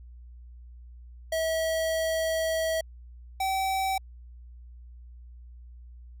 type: tone pair in turn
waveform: square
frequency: 646 / 768.2 Hz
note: E5 / G5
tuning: -35 / -35 cents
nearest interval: minor third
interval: 300 cents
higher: second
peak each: -26 dBFS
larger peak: neither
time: 1.32-2.81 / 3.4-3.98 s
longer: first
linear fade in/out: 5 ms
effects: added 60 Hz sine -44 dBFS peak until 6.2 s